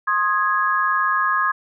sine chord, Ab major, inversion first, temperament equal with one note detuned, 1063 / 1244.5 / 1661.2 Hz, C6 / Eb6 / Ab6, +27 / 0 / 0 cents, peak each -21 dBFS, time 0.07-1.52 s, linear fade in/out 10 ms, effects none

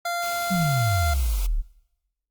25% pulse tone, 693 Hz, F5, 14 cents flat, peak -21 dBFS, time 0.05-1.14 s, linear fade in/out 5 ms
white band-stop noise, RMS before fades -37 dBFS, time 0.22-1.47 s, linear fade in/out 10 ms, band 1500 to 2100 Hz, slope 96 dB/octave
sine exponential sweep, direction down, 196 to 32.9 Hz, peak -20 dBFS, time 0.5-1.62 s, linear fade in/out 20 ms
effects noise-tail reverb RT60 1.0 s tail -22 dB re dry + Opus 48 kbps

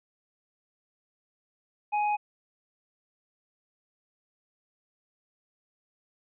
triangle tone with tanh clipping, 835 Hz, G#5, 9 cents sharp, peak -26 dBFS, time 1.92-2.17 s, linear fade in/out 20 ms, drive 15 dB, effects resampled to 8000 Hz

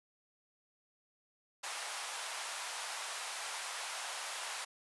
pink high-pass noise, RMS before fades -41 dBFS, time 1.63-4.65 s, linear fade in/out 10 ms, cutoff 720 Hz, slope 24 dB/octave, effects resampled to 24000 Hz

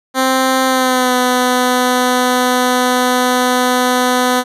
10% pulse tone with pitch glide, 261.6 to 250.5 Hz, C4 to B3, 0 to +25 cents, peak -3 dBFS, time 0.14-4.44 s, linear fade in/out 50 ms, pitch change -75 cents, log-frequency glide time 0.66-1.14 s, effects resampled to 32000 Hz

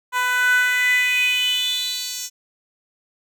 10% pulse tone with high-pass filter sweep, 498.3 Hz, B4, 15 cents sharp, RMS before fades -20 dBFS, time 0.12-2.3 s, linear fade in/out 50 ms, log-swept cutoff 1100 to 5400 Hz, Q 6.4, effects none

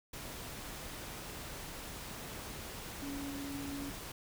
sine tone in noise, 280.5 Hz, C#4, 21 cents sharp, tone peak -40 dBFS, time 3.02-3.9 s, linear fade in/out 5 ms, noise pink, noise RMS -45 dBFS, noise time 0.13-4.12 s, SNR +2 dB, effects none

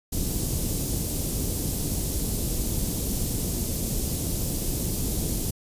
pink band-stop noise, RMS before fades -27 dBFS, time 0.12-5.51 s, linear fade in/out 10 ms, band 330 to 7000 Hz, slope 12 dB/octave, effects resampled to 32000 Hz

